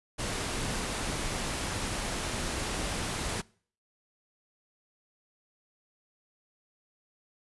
pink noise, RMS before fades -33 dBFS, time 0.18-3.42 s, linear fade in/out 20 ms, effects noise-tail reverb RT60 0.5 s tail -24 dB re dry + resampled to 24000 Hz

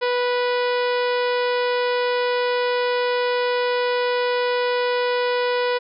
harmonic tone with a mistuned harmonic, 491.5 Hz, B4, 8 cents flat, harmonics 1 / 2 / 3 / 4 / 5 / 6 / 7 / 8 / 9 / 10, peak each -20 / -26 / -30 / -32 / -34 / -36 / -37 / -38 / -39 / -40 dBFS, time 0.01-5.79 s, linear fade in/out 20 ms, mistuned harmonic 10, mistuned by +35 cents, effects none

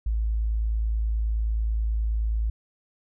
sine tone, 54.7 Hz, A1, 9 cents flat, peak -22 dBFS, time 0.06-2.5 s, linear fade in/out 5 ms, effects none

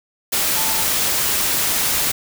sine tone in noise, 880 Hz, A5, in tune, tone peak -29 dBFS, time 0.56-0.83 s, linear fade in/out 10 ms, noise white, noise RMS -19 dBFS, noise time 0.32-2.12 s, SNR -13 dB, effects none

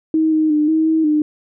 sine tone with pitch steps, 316.8 / 312.3 / 301.2 / 317.3 / 319.3 / 302.6 Hz, D#4 / D#4 / D4 / D#4 / D#4 / D#4, +31 / +7 / +44 / +34 / +45 / -48 cents, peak -12 dBFS, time 0.14-1.22 s, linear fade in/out 2 ms, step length 180 ms, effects none

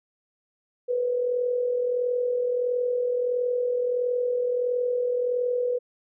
sine tone with amplitude modulation, 492.5 Hz, B4, 5 cents flat, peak -20 dBFS, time 0.88-5.79 s, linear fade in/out 20 ms, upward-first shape sine, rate 41.5 Hz, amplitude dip 50%, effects none

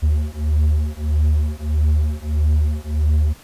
triangle beating tone pair, 74.8 / 76.4 Hz, D2 / D#2, +32 / -31 cents, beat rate 1.6 Hz, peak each -16 dBFS, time 0.02-3.34 s, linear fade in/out 20 ms, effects pink hiss -45 dBFS RMS until 3.43 s + resampled to 32000 Hz

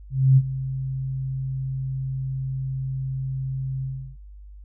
sine tone with ADSR envelope, 132.8 Hz, C3, 26 cents sharp, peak -10 dBFS, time 0.1-4.17 s, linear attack 270 ms, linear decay 47 ms, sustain -15 dB, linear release 340 ms, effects added 50 Hz sine -40 dBFS peak until 4.64 s

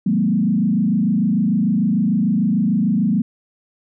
sine tone with frequency modulation, 207.7 Hz, G#3, in tune, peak -14 dBFS, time 0.06-3.22 s, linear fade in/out 5 ms, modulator 26.7 Hz, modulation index 1.5, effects none

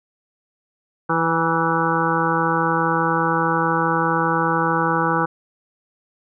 harmonic tone with a mistuned harmonic, 164.81 Hz, E3, in tune, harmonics 1 / 2 / 3 / 5 / 6 / 7 / 8 / 9, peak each -25 / -25 / -25 / -25 / -25 / -25 / -25 / -25 dBFS, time 1.09-5.26 s, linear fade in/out 10 ms, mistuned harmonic 6, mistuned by -37 cents, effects none

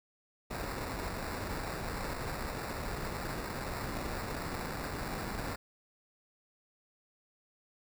pink noise with sample-and-hold, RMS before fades -38 dBFS, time 0.5-5.56 s, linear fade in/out 10 ms, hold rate 3150 Hz, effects none

